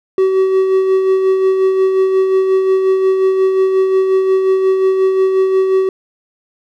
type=tone with tremolo; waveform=triangle; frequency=380.2 Hz; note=F#4; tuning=47 cents sharp; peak=-6 dBFS; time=0.18-5.89 s; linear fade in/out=2 ms; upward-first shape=sine; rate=5.6 Hz; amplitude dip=40%; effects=none